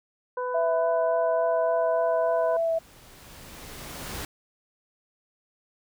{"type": "harmonic tone", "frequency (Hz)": 499.1, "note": "B4", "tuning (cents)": 18, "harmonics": [1, 2, 3], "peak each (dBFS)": [-29, -31, -39], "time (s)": [0.37, 2.57], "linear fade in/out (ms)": 5}
{"type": "tone with vibrato", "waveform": "sine", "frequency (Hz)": 659.3, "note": "E5", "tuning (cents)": 0, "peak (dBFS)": -22, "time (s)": [0.54, 2.79], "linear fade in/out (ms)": 10, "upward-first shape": "sine", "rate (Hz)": 3.5, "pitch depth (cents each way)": 13}
{"type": "noise with exponential growth", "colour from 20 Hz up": "pink", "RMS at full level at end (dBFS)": -34, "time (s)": [1.39, 4.25], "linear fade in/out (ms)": 2, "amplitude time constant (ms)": 620}
{"effects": []}